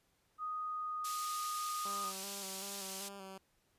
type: tone with pitch glide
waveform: sine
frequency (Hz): 1244.5 to 1230.9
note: D#6 to D#6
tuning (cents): 0 to -19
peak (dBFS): -37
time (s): 0.38-2.13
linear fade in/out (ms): 50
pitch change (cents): -19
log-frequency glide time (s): 0.6-1.54
type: band-pass noise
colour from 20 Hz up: pink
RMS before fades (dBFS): -45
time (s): 1.04-3.09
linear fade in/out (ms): 10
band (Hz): 4400 to 12000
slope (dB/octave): 12
type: tone with vibrato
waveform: 10% pulse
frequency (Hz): 195.2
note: G3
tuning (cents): -7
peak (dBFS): -39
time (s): 1.85-3.38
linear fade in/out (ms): 5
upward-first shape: square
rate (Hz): 2.6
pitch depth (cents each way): 32
effects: pink hiss -75 dBFS RMS until 3.78 s + resampled to 32000 Hz